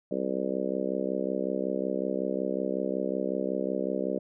harmonic tone, 65.41 Hz, C2, in tune, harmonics 3 / 4 / 5 / 6 / 7 / 8 / 9, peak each -35 / -35 / -35 / -35 / -35 / -35 / -35 dBFS, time 0.11-4.19 s, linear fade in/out 5 ms, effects none

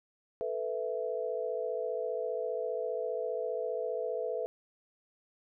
sine chord, A suspended second, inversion none, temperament just, 440 / 495 / 660 Hz, A4 / B4 / E5, 0 / +4 / +2 cents, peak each -36 / -35 / -37 dBFS, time 0.41-4.46 s, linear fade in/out 0 ms, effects none

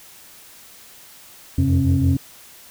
sine tone cluster, 85.1 / 91.1 / 132.3 / 271.1 Hz, F2 / F#2 / C3 / C#4, -44 / -26 / +20 / -38 cents, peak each -19 dBFS, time 1.58-2.17 s, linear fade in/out 5 ms, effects tanh soft clip ceiling -8 dBFS + white hiss -45 dBFS RMS until 2.7 s

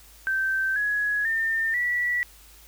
sine tone with pitch steps, 1555 / 1676.3 / 1807 / 1947.9 Hz, G6 / G#6 / A6 / B6, -14 / +16 / +46 / -24 cents, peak -22 dBFS, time 0.27-2.23 s, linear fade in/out 0 ms, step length 490 ms, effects added 52 Hz sine -52 dBFS peak until 2.67 s + white hiss -52 dBFS RMS until 2.67 s

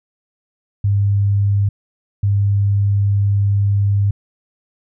sine tone pair in turn, 100.6 / 100.6 Hz, G2 / G2, +45 / +45 cents, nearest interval unison, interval 0 cents, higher neither, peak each -12 dBFS, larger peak neither, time 0.84-1.69 / 2.23-4.11 s, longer second, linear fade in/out 5 ms, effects none

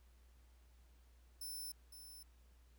5% pulse tone with echo, 5320 Hz, E8, 15 cents sharp, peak -39 dBFS, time 1.41-1.72 s, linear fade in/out 5 ms, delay 510 ms, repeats 1, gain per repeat -9 dB, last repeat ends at 2.23 s, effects added 60 Hz sine -63 dBFS peak until 2.78 s + pink hiss -75 dBFS RMS until 2.78 s

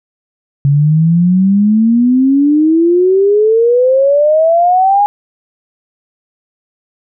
sine exponential sweep, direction up, 138.59 to 830.6 Hz, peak -6 dBFS, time 0.65-5.06 s, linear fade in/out 0 ms, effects none

